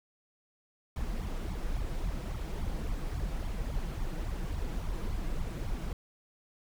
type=noise with flanger; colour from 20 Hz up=brown; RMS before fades=-34 dBFS; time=0.96-5.93 s; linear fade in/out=2 ms; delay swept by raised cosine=0.88 to 6.28 ms; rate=3.6 Hz; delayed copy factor=+0.9; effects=none